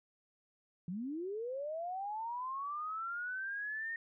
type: linear sweep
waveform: sine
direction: up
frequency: 164.1 to 1850 Hz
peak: -37 dBFS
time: 0.88-3.96 s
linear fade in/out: 2 ms
effects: none